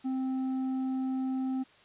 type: tone with tanh clipping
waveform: sine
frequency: 261.6 Hz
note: C4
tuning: in tune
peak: -30 dBFS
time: 0.04-1.64 s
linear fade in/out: 20 ms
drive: 6 dB
effects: white hiss -59 dBFS RMS until 1.84 s + resampled to 8000 Hz